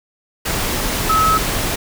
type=tone in noise; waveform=sine; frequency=1290 Hz; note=E6; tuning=38 cents flat; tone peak=-12 dBFS; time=1.09-1.38 s; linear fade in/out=10 ms; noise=pink; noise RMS=-20 dBFS; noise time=0.45-1.76 s; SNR=+5 dB; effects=none